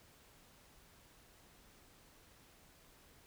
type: silence
effects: pink hiss -64 dBFS RMS until 3.26 s